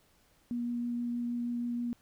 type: tone with vibrato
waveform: sine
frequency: 239.5 Hz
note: A#3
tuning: 47 cents sharp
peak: -31 dBFS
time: 0.51-1.93 s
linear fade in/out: 0 ms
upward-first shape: triangle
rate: 6.3 Hz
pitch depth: 9 cents each way
effects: pink hiss -67 dBFS RMS until 2.01 s